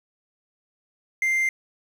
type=tone with quantisation; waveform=triangle; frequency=2093 Hz; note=C7; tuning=in tune; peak=-18 dBFS; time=1.22-1.49 s; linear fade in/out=2 ms; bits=8; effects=none